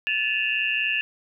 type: tone cluster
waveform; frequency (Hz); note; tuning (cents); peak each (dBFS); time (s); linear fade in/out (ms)
sine; 1736 / 2524 / 2716 / 2840; A6 / D#7 / F7 / F7; -24 / +24 / -49 / +28; -28 / -29 / -25 / -29; 0.07-1.01; 0
effects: none